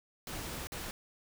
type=noise with dropouts; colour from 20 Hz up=pink; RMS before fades=-41 dBFS; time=0.27-0.91 s; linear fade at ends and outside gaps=1 ms; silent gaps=0.671-0.72 s; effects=none